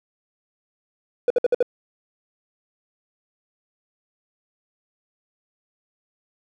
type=tone bursts; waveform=triangle; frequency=489.3 Hz; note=B4; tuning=16 cents flat; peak=-11 dBFS; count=5; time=1.28-1.627 s; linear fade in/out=2 ms; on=23 ms; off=58 ms; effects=tanh soft clip ceiling -9 dBFS